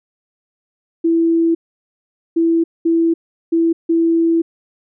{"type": "tone bursts at uneven times", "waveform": "sine", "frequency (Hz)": 331.5, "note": "E4", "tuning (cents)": 10, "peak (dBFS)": -11, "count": 5, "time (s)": [[1.04, 1.55], [2.36, 2.64], [2.85, 3.14], [3.52, 3.73], [3.89, 4.42]], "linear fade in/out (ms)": 10, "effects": []}